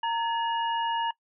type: tone cluster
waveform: sine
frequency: 923 / 1712 / 2875 Hz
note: A#5 / A6 / F7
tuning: -17 / -48 / +50 cents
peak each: -26 / -35 / -35 dBFS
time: 0.03-1.11 s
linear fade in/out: 5 ms
effects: noise-tail reverb RT60 0.1 s tail -22 dB re dry